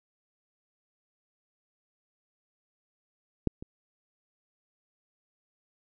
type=clicks; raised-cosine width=3 ms; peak=-11 / -27 dBFS; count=2; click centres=3.473 / 3.625 s; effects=none